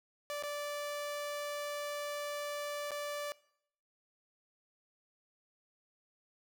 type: tone with dropouts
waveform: sawtooth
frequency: 584 Hz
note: D5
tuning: 10 cents flat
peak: -33 dBFS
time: 0.3-3.32 s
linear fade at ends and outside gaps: 0 ms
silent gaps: 0.425-0.436 / 2.908-2.916 s
effects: noise-tail reverb RT60 0.7 s tail -22 dB re dry